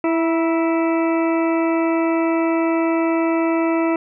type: harmonic tone with a mistuned harmonic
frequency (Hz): 329.6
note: E4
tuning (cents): 0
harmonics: 1 / 2 / 3 / 4 / 6 / 7 / 8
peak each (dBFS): -17 / -23 / -27 / -29 / -33 / -34 / -35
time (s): 0.04-3.96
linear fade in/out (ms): 2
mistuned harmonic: 3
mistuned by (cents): -30
effects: none